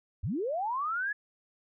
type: linear sweep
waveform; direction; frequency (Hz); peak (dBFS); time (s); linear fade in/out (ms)
sine; up; 61.74 to 1718; -29; 0.23-1.13; 10
effects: none